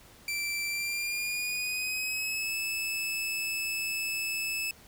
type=tone with pitch glide; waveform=sawtooth; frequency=2342 to 2614 Hz; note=D7 to E7; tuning=-5 to -15 cents; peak=-27 dBFS; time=0.28-4.71 s; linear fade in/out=2 ms; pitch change=+190 cents; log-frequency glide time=0.67-2.55 s; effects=pink hiss -55 dBFS RMS until 4.87 s